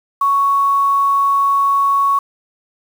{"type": "tone with quantisation", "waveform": "sine", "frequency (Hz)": 1112, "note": "C#6", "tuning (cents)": 5, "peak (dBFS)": -11, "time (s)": [0.21, 2.19], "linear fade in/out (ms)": 5, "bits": 6, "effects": []}